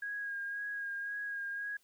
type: tone with vibrato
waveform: sine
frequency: 1636 Hz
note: G#6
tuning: 26 cents flat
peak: -36 dBFS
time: 0.02-1.77 s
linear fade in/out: 5 ms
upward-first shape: sine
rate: 1.9 Hz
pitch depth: 24 cents each way
effects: white hiss -71 dBFS RMS until 1.83 s